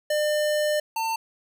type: tone pair in turn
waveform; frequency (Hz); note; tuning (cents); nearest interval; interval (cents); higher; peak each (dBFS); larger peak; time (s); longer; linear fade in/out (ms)
square; 600 / 899; D5 / A5; +37 / +37; perfect fifth; 700; second; -22 / -25; first; 0.1-0.8 / 0.96-1.16; first; 5
effects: none